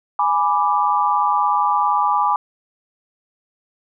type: chord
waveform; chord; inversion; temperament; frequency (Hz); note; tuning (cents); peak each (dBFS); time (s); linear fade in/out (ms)
sine; G# diminished; none; equal; 830.6 / 987.8 / 1174.7; G#5 / B5 / D6; 0 / 0 / 0; -19; 0.19-2.36; 2
effects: none